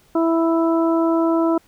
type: harmonic tone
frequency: 329.7 Hz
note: E4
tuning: in tune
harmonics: 1 / 2 / 3 / 4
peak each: -16 / -22 / -26 / -28 dBFS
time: 0.15-1.58 s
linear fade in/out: 5 ms
effects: pink hiss -56 dBFS RMS until 1.67 s